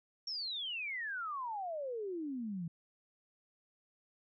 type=exponential sweep; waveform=sine; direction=down; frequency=5588 to 160 Hz; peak=-37 dBFS; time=0.27-2.68 s; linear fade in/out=5 ms; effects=none